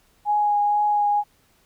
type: tone with vibrato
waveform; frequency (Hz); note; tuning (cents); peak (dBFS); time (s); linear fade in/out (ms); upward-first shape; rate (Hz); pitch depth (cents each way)
sine; 829; G#5; -3; -17; 0.25-1.24; 50; triangle; 2.1; 15
effects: pink hiss -61 dBFS RMS until 1.65 s